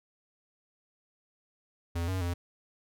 square tone with pitch steps, 85 / 93.6 / 87 Hz, F2 / F#2 / F2, -46 / +20 / -6 cents, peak -30 dBFS, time 1.95-2.34 s, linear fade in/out 10 ms, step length 130 ms, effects none

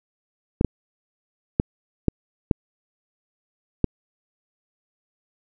clicks, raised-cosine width 3 ms, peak -4 dBFS, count 6, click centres 0.611 / 0.647 / 1.599 / 2.083 / 2.512 / 3.843 s, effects none

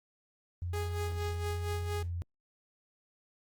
sine tone with vibrato, 87 Hz, F2, 6 cents flat, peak -33 dBFS, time 0.62-2.22 s, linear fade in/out 0 ms, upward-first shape square, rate 1.1 Hz, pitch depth 13 cents each way
sawtooth tone with tremolo, 414 Hz, G#4, 5 cents flat, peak -31 dBFS, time 0.73-2.03 s, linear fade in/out 5 ms, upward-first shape sine, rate 4.3 Hz, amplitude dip 65%
effects Opus 24 kbps

